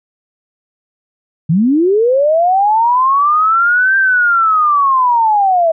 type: linear two-way sweep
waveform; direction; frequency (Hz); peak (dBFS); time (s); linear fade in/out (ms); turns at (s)
sine; up then down; 147.1 to 1583 to 637; -8; 1.49-5.72; 10; 3.97
effects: none